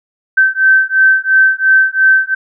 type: beating tone pair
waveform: sine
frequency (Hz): 1545 / 1547.9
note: G6 / G6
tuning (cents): -26 / -22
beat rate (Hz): 2.9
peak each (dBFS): -10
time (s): 0.37-2.35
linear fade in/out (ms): 10
effects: none